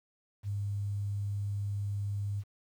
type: tone with quantisation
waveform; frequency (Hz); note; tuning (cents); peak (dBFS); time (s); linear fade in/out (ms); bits
sine; 101.1; G#2; -46; -31; 0.43-2.44; 50; 10
effects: none